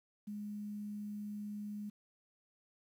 sine tone with quantisation, 207.7 Hz, G#3, in tune, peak -40 dBFS, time 0.27-1.9 s, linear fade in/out 10 ms, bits 11, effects none

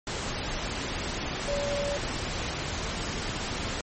sine tone in noise, 572 Hz, D5, 46 cents flat, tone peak -28 dBFS, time 1.48-1.97 s, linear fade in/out 2 ms, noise pink, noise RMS -32 dBFS, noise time 0.07-3.81 s, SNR +1 dB, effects low-pass 12000 Hz 12 dB/octave + MP3 32 kbps

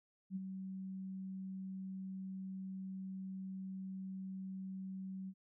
sine tone with ADSR envelope, 190 Hz, F#3, 46 cents sharp, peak -36 dBFS, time 0.3-5.34 s, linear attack 58 ms, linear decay 26 ms, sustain -6 dB, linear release 57 ms, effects none

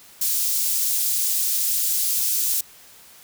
white high-pass noise, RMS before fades -22 dBFS, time 0.21-2.61 s, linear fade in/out 5 ms, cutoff 5600 Hz, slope 12 dB/octave, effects white hiss -48 dBFS RMS until 3.23 s

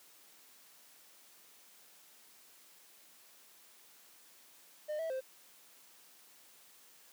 triangle tone with pitch steps, 606 / 650 / 523 Hz, D#5 / E5 / C5, -46 / -24 / -1 cents, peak -33 dBFS, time 4.88-5.21 s, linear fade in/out 20 ms, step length 110 ms, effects white hiss -61 dBFS RMS until 7.12 s + high-pass 200 Hz 12 dB/octave

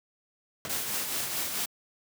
pink noise with exponential decay, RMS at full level -32 dBFS, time 0.65-0.83 s, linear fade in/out 1 ms, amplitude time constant 37 ms
white noise with tremolo, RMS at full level -30 dBFS, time 0.69-1.66 s, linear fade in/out 10 ms, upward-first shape triangle, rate 4.6 Hz, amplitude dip 45%
effects high-pass 80 Hz 12 dB/octave

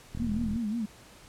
click train, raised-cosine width 5 ms, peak -24 dBFS, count 18, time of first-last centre 0.15-0.56 s, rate 41.5 Hz
sine tone with vibrato, 221.4 Hz, A3, 11 cents sharp, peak -28 dBFS, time 0.19-0.86 s, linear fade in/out 10 ms, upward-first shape sine, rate 5.6 Hz, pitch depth 130 cents each way
effects pink hiss -53 dBFS RMS until 1.28 s + low-pass 11000 Hz 12 dB/octave

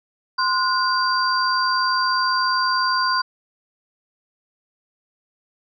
sine tone cluster, 1040 / 1451 / 4717 Hz, C6 / F#6 / D8, -11 / -34 / +7 cents, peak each -20 / -23 / -23 dBFS, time 0.38-3.22 s, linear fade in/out 10 ms, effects none

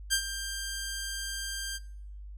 10% pulse tone with ADSR envelope, 1587 Hz, G6, 21 cents sharp, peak -14 dBFS, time 0.1-1.79 s, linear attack 30 ms, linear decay 79 ms, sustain -12 dB, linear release 32 ms, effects noise-tail reverb RT60 0.7 s tail -22 dB re dry + added 50 Hz sine -41 dBFS peak until 2.37 s

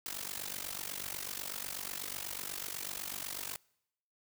white noise with amplitude modulation, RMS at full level -37 dBFS, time 0.06-3.56 s, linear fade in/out 0 ms, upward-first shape sine, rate 48.1 Hz, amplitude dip 90%, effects noise-tail reverb RT60 0.8 s tail -25 dB re dry

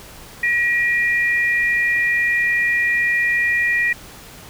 sine tone pair together, 1908.8 / 2405 Hz, A#6 / D7, +41 / +41 cents, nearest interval major third, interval 400 cents, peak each -16 / -22 dBFS, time 0.43-3.93 s, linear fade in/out 5 ms, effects pink hiss -40 dBFS RMS until 4.49 s

